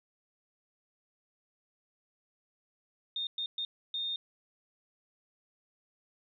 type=tone bursts at uneven times; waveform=sine; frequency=3659 Hz; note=A#7; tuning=33 cents flat; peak=-32 dBFS; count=4; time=3.16-3.27 / 3.38-3.46 / 3.58-3.65 / 3.94-4.16 s; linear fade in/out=2 ms; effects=12-bit